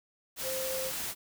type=tone in noise; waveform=sine; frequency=523.3 Hz; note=C5; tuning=in tune; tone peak=-34 dBFS; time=0.42-0.92 s; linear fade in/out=50 ms; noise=white; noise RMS=-36 dBFS; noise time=0.36-1.15 s; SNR=-1 dB; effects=none